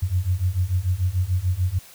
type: beating tone pair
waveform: sine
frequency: 87.8 / 94.6 Hz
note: F2 / F#2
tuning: +10 / +39 cents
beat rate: 6.8 Hz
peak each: -23 / -22 dBFS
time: 0.02-1.79 s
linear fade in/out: 10 ms
effects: white hiss -47 dBFS RMS until 1.94 s